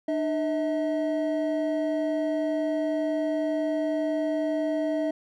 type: tone pair together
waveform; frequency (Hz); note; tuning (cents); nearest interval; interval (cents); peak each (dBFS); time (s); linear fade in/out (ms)
triangle; 302 / 640; D4 / D#5; +48 / +49; octave + minor second; 1301; -25; 0.08-5.11; 5
effects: none